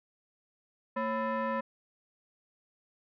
sine tone with frequency modulation, 226.6 Hz, A#3, 49 cents flat, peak -28 dBFS, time 0.96-1.61 s, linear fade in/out 10 ms, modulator 773 Hz, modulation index 1.6, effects tanh soft clip ceiling -25 dBFS

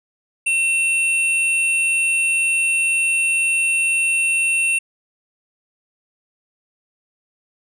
sine tone pair together, 2700 / 9082 Hz, E7 / C#9, +41 / +41 cents, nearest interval octave + major sixth, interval 2100 cents, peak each -15 / -23 dBFS, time 0.46-4.79 s, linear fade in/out 10 ms, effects tanh soft clip ceiling -10 dBFS

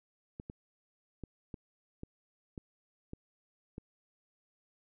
clicks, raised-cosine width 3 ms, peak -29 dBFS, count 8, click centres 0.399 / 0.499 / 1.237 / 1.542 / 2.034 / 2.578 / 3.134 / 3.781 s, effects none

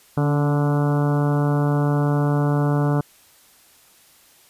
harmonic tone with a mistuned harmonic, 145.9 Hz, D3, 11 cents flat, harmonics 1 / 2 / 3 / 4 / 5 / 6 / 7 / 8 / 9 / 10, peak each -18 / -24 / -28 / -30 / -32 / -34 / -35 / -36 / -37 / -38 dBFS, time 0.17-3.01 s, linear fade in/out 5 ms, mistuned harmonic 2, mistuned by -28 cents, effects white hiss -53 dBFS RMS until 4.49 s + resampled to 32000 Hz

